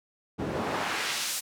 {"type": "noise with band-pass filter sweep", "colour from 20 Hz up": "pink", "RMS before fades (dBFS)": -31, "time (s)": [0.38, 1.41], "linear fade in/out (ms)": 20, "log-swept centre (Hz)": [200, 10000], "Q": 0.7, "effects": ["high-pass 80 Hz 12 dB/octave"]}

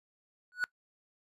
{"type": "tone with exponential growth", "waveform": "triangle", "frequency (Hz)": 1472, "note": "F#6", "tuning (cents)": -9, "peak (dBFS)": -22, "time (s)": [0.52, 0.64], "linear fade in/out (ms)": 0, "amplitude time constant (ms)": 25, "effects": ["noise-tail reverb RT60 0.1 s tail -22 dB re dry", "resampled to 32000 Hz"]}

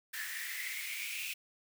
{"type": "noise with high-pass filter sweep", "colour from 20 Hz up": "white", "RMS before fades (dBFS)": -40, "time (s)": [0.13, 1.34], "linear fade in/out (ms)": 10, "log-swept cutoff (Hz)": [1700, 2600], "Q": 9.1, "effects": []}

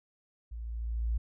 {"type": "tone with level ramp", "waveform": "sine", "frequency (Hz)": 57, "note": "A#1", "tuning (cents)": -38, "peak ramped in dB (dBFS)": [-38, -26], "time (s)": [0.51, 1.18], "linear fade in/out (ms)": 10, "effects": []}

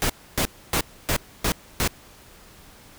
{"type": "noise bursts", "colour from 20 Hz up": "pink", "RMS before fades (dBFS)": -22, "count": 6, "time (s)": [0.02, 1.876], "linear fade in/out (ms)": 0, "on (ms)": 76, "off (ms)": 280, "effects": ["pink hiss -49 dBFS RMS until 2.98 s"]}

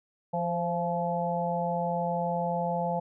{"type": "harmonic tone with a mistuned harmonic", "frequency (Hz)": 171.8, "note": "F3", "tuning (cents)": -28, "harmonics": [1, 3, 4, 5], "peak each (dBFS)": [-32, -32, -32, -32], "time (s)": [0.33, 3], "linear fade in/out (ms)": 10, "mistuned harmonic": 3, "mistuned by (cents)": 23, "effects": []}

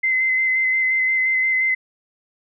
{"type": "tone with vibrato", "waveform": "sine", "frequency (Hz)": 2058, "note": "C7", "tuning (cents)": -29, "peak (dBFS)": -16, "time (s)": [0.03, 1.75], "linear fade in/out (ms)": 10, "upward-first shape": "square", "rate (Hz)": 5.7, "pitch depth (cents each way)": 15, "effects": []}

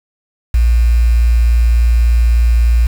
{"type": "tone with quantisation", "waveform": "sine", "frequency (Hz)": 58.27, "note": "A#1", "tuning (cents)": 0, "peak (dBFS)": -7, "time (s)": [0.54, 2.87], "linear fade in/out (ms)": 5, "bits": 5, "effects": []}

